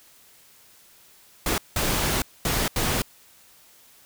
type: noise bursts at uneven times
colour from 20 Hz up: pink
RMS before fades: -24 dBFS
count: 4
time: 1.46-1.58 / 1.76-2.22 / 2.45-2.68 / 2.76-3.02 s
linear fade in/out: 2 ms
effects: white hiss -54 dBFS RMS until 4.05 s